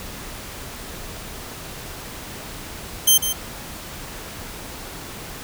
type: tone with echo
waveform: 10% pulse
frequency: 3136 Hz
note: G7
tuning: in tune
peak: -3 dBFS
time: 3.07-3.18 s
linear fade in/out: 10 ms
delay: 150 ms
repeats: 1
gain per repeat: -9 dB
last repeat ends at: 3.33 s
effects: pink hiss -35 dBFS RMS until 5.43 s